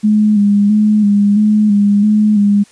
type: tone with vibrato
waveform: sine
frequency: 207.7 Hz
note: G#3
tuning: in tune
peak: -7 dBFS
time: 0.03-2.64 s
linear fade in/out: 20 ms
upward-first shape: square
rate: 1.5 Hz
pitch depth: 36 cents each way
effects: white hiss -46 dBFS RMS until 2.71 s + resampled to 22050 Hz